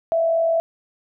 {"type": "tone with frequency modulation", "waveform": "sine", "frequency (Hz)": 661, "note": "E5", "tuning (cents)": 5, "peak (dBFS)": -16, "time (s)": [0.12, 0.6], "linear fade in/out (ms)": 0, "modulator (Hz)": 44.7, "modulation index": 0.34, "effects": []}